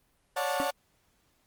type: chord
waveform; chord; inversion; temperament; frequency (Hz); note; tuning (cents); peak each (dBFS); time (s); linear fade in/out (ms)
30% pulse; D major seventh; third; equal with one note detuned; 554.4 / 587.3 / 726.9 / 880; C#5 / D5 / F#5 / A5; 0 / 0 / -31 / 0; -30 / -32 / -30 / -32; 0.36-0.71; 10
type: tone with exponential decay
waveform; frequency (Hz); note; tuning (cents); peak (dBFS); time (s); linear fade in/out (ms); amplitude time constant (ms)
35% pulse; 278.9; C#4; +11; -25; 0.6-0.71; 0; 23
effects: pink hiss -70 dBFS RMS until 1.46 s + Opus 32 kbps